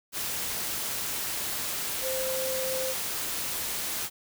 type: tone in noise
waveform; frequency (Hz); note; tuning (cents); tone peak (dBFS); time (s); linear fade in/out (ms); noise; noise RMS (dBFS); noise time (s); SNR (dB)
sine; 522; C5; -4; -30; 2.01-2.95; 50; white; -32; 0.12-4.1; -1
effects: none